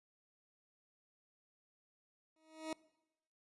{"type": "tone with exponential growth", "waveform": "20% pulse", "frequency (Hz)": 316.5, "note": "D#4", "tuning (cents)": 30, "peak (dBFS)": -32, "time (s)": [2.36, 2.73], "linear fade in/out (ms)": 2, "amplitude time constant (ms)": 79, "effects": ["noise-tail reverb RT60 0.9 s tail -22 dB re dry", "resampled to 24000 Hz"]}